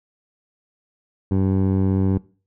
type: tone with low-pass filter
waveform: 15% pulse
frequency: 95.5 Hz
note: G2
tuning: 45 cents flat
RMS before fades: -19 dBFS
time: 1.31-2.18 s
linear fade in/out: 5 ms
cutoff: 470 Hz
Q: 0.52
effects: noise-tail reverb RT60 0.4 s tail -22 dB re dry